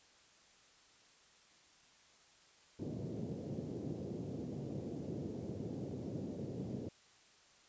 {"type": "band-pass noise", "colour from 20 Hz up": "pink", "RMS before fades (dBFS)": -43, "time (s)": [2.79, 6.89], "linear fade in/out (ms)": 5, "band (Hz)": [110, 470], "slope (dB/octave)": 24, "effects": ["white hiss -65 dBFS RMS until 7.68 s", "resampled to 16000 Hz"]}